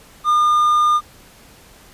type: tone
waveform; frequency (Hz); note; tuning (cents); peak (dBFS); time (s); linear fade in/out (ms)
triangle; 1211; D#6; -47; -10; 0.24-1.01; 50
effects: pink hiss -46 dBFS RMS until 1.93 s + resampled to 32000 Hz